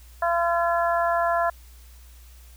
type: harmonic tone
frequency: 340.9 Hz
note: F4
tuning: 42 cents flat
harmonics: 2 / 3 / 4 / 5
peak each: -22 / -26 / -28 / -30 dBFS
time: 0.22-1.5 s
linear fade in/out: 5 ms
effects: added 60 Hz sine -45 dBFS peak until 2.56 s + white hiss -55 dBFS RMS until 2.56 s